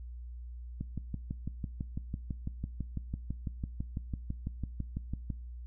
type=click train; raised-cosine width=5 ms; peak=-23 dBFS; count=28; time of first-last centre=0.81-5.303 s; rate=6.01 Hz; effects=noise-tail reverb RT60 0.5 s tail -22 dB re dry + added 60 Hz sine -41 dBFS peak until 5.66 s